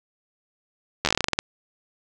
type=slowing click train; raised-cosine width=0.2 ms; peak=-3 dBFS; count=13; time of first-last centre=1.05-1.389 s; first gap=11 ms; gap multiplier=1.16; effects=resampled to 24000 Hz + 7-bit